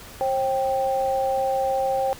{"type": "tone pair together", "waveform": "sine", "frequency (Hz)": [535.6, 784], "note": ["C5", "G5"], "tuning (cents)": [40, 0], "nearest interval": "perfect fifth", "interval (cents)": 660, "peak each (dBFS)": -23, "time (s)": [0.21, 2.13], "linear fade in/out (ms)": 0, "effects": ["pink hiss -42 dBFS RMS until 2.19 s"]}